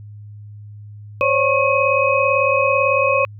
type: tone cluster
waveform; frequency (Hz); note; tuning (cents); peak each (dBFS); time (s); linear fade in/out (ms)
sine; 528 / 566 / 1091 / 2528; C5 / C#5 / C#6 / D#7; +16 / +36 / -28 / +27; -19; 1.21-3.25; 0
effects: added 104 Hz sine -34 dBFS peak until 3.39 s